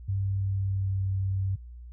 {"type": "tone with pitch glide", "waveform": "sine", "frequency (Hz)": [97.7, 96.24], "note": ["G2", "G2"], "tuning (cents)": [-5, -31], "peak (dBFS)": -25, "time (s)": [0.08, 1.56], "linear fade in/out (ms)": 10, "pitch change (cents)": -26, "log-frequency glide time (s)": [0.5, 1.02], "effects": ["added 60 Hz sine -41 dBFS peak until 1.92 s"]}